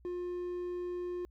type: tone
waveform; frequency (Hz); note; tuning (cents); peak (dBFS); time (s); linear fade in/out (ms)
triangle; 355.3; F4; +30; -33; 0.05-1.25; 0
effects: added 60 Hz sine -58 dBFS peak until 1.3 s